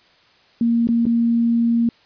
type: tone with dropouts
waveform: sine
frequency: 233.1 Hz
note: A#3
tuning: in tune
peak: -14 dBFS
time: 0.61-1.89 s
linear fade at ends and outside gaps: 2 ms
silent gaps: 0.872-0.888 / 1.055-1.065 s
effects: white hiss -54 dBFS RMS until 2.05 s + resampled to 11025 Hz